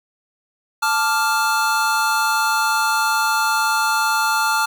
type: chord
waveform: square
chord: D minor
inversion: second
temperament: equal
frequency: 880 / 1174.7 / 1396.9 Hz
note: A5 / D6 / F6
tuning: 0 / 0 / 0 cents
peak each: -21 / -25 / -20 dBFS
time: 0.82-4.66 s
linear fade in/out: 10 ms
effects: none